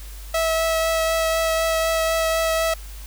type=tone with vibrato; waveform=sawtooth; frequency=650 Hz; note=E5; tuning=24 cents flat; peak=-15 dBFS; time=0.34-2.74 s; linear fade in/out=5 ms; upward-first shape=triangle; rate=4 Hz; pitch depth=12 cents each way; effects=added 50 Hz sine -34 dBFS peak until 3.06 s + white hiss -44 dBFS RMS until 3.06 s